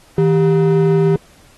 triangle ring-modulated tone, 277.2 Hz, C#4, in tune, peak -5 dBFS, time 0.18-1.16 s, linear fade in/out 2 ms, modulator 117 Hz, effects pink hiss -49 dBFS RMS until 1.57 s + AAC 32 kbps

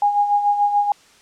sine tone with tremolo, 820 Hz, G#5, 22 cents flat, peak -12 dBFS, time 0.02-0.92 s, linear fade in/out 2 ms, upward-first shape sine, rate 6.9 Hz, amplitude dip 60%, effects white hiss -51 dBFS RMS until 1.21 s + low-pass 7000 Hz 12 dB/octave

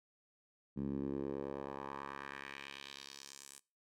10% pulse tone with band-pass filter sweep, 69.2 Hz, C#2, 2 cents flat, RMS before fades -44 dBFS, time 0.76-3.6 s, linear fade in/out 20 ms, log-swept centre 200 to 9200 Hz, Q 1.8, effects noise-tail reverb RT60 0.4 s tail -25 dB re dry

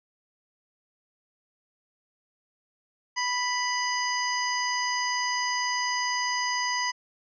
harmonic tone with a mistuned harmonic, 987.8 Hz, B5, in tune, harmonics 1 / 2 / 3 / 5 / 6, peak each -29 / -30 / -38 / -32 / -36 dBFS, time 3.16-6.92 s, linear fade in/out 20 ms, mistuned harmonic 6, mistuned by +93 cents, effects none

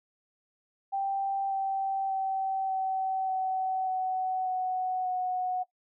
sine tone with pitch steps, 784 / 776.8 / 769.6 / 762.6 / 755.5 / 748.6 / 741.7 / 734.9 Hz, G5 / G5 / G5 / G5 / F#5 / F#5 / F#5 / F#5, 0 / -16 / -32 / -48 / +36 / +20 / +4 / -12 cents, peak -27 dBFS, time 0.92-5.64 s, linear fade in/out 20 ms, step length 590 ms, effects noise-tail reverb RT60 0.1 s tail -18 dB re dry

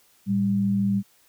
sine tone pair together, 111.6 / 197.65 Hz, A2 / G3, +25 / +15 cents, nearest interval minor seventh, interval 990 cents, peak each -29 / -20 dBFS, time 0.26-1.03 s, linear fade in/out 50 ms, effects white hiss -60 dBFS RMS until 1.28 s

